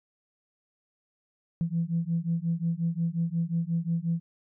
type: beating tone pair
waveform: sine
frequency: 164.81 / 170.41 Hz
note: E3 / F3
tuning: 0 / -42 cents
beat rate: 5.6 Hz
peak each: -28 dBFS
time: 1.61-4.2 s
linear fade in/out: 0 ms
effects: tanh soft clip ceiling -18 dBFS